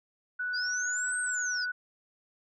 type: tone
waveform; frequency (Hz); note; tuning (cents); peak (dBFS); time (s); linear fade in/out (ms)
sine; 1480; F#6; 0; -30; 0.39-1.72; 10
type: linear two-way sweep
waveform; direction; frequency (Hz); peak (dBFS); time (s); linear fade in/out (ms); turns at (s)
sine; up then down; 4650 to 8540 to 4650; -33; 0.53-1.66; 20; 1.2
effects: none